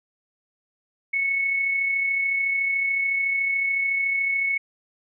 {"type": "tone with amplitude modulation", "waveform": "sine", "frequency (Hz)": 2206, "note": "C#7", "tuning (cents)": -9, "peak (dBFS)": -19, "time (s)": [1.13, 4.58], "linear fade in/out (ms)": 10, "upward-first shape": "sine", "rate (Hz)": 33.8, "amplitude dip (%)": 35, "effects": []}